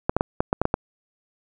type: clicks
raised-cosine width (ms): 1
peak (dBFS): -5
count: 8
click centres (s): 0.095 / 0.166 / 0.209 / 0.405 / 0.529 / 0.616 / 0.654 / 0.741
effects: none